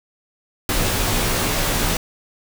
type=noise with comb filter; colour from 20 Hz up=pink; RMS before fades=-20 dBFS; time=0.69-1.97 s; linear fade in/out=2 ms; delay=15 ms; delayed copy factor=-0.7; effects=none